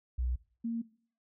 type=tone pair in turn; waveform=sine; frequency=61.74 / 230.7 Hz; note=B1 / A#3; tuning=0 / -18 cents; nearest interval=octave + major seventh; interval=2282 cents; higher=second; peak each=-29 / -31 dBFS; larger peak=first; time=0.18-0.36 / 0.64-0.82 s; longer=neither; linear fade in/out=10 ms; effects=noise-tail reverb RT60 0.5 s tail -20 dB re dry